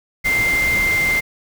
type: tone in noise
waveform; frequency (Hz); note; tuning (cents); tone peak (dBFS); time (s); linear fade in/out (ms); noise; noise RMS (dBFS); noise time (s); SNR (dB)
sine; 2093; C7; 0; -15; 0.24-1.21; 20; pink; -26; 0.24-1.21; +8
effects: none